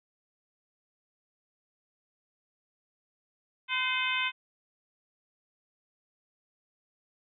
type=harmonic tone with a mistuned harmonic; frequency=510 Hz; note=C5; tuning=44 cents flat; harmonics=2 / 3 / 4 / 5 / 6 / 7; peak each=-35 / -35 / -33 / -32 / -35 / -37 dBFS; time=3.68-4.32 s; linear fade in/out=50 ms; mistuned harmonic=4; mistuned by=+44 cents; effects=none